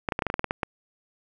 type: clicks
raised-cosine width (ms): 0.5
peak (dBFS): -10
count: 11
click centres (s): 0.088 / 0.122 / 0.191 / 0.222 / 0.267 / 0.301 / 0.341 / 0.394 / 0.443 / 0.509 / 0.632
effects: none